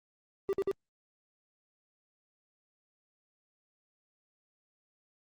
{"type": "tone bursts", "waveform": "triangle", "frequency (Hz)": 392, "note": "G4", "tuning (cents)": 0, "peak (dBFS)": -25, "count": 3, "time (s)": [0.49, 0.714], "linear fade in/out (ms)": 0, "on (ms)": 40, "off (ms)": 52, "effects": ["Opus 24 kbps"]}